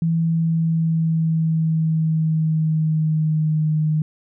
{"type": "tone with pitch glide", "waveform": "sine", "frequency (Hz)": [164.81, 154.66], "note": ["E3", "D#3"], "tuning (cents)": [0, -10], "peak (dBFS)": -16, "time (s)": [0.02, 4.02], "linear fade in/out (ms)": 2, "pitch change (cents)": -110, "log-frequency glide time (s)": [0.14, 3.73], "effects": []}